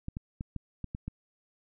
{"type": "clicks", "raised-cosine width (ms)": 5, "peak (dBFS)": -23, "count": 7, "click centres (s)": [0.084, 0.169, 0.409, 0.563, 0.843, 0.949, 1.08], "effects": []}